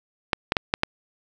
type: clicks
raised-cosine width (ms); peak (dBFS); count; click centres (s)
0.3; -3; 5; 0.332 / 0.521 / 0.568 / 0.739 / 0.834
effects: none